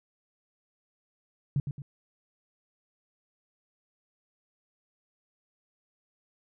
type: tone with echo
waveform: sine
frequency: 140.6 Hz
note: C#3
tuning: 25 cents sharp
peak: -23 dBFS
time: 1.56-1.6 s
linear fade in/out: 2 ms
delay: 110 ms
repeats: 2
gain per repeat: -7 dB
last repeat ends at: 1.82 s
effects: none